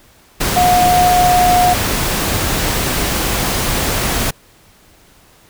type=tone in noise; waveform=sine; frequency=720 Hz; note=F#5; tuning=47 cents flat; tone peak=-9 dBFS; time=0.56-1.74 s; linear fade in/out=10 ms; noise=pink; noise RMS=-17 dBFS; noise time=0.4-4.31 s; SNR=+5 dB; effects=pink hiss -48 dBFS RMS until 5.49 s